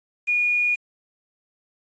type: tone with quantisation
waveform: sine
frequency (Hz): 2443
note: D#7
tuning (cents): -32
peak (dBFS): -18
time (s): 0.27-0.76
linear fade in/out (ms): 20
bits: 7
effects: resampled to 16000 Hz